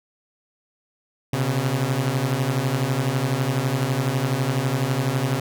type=beating tone pair; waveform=sawtooth; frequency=124.6 / 136.6 Hz; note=B2 / C#3; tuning=+16 / -25 cents; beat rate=12 Hz; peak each=-20 / -19 dBFS; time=1.33-5.4 s; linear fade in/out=5 ms; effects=none